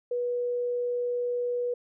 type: tone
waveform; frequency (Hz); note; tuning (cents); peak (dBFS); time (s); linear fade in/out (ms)
sine; 487.1; B4; -24; -26; 0.11-1.74; 5
effects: none